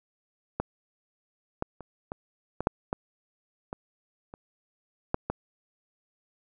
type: clicks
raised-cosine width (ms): 1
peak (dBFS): -13 / -14 / -27 / -20 / -16 / -7 / -14 / -20 / -28 / -10 / -14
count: 11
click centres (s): 0.6 / 1.624 / 1.807 / 2.119 / 2.606 / 2.671 / 2.929 / 3.729 / 4.339 / 5.144 / 5.3
effects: none